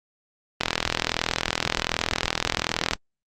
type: click train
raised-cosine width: 0.2 ms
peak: -3 dBFS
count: 97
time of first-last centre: 0.61-2.934 s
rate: 41.3 Hz
effects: Opus 24 kbps